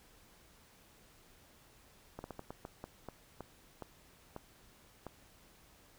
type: slowing click train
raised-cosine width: 1 ms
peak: -29 dBFS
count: 12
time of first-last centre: 2.19-5.067 s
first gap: 51 ms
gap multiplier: 1.3
effects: pink hiss -63 dBFS RMS until 5.98 s